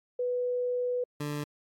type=tone pair in turn; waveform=sine / 20% pulse; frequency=493.9 / 147.3 Hz; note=B4 / D3; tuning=0 / +6 cents; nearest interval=octave + major sixth; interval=2094 cents; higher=first; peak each=-27 dBFS; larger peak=neither; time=0.19-1.04 / 1.2-1.44 s; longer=first; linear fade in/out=5 ms; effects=AAC 64 kbps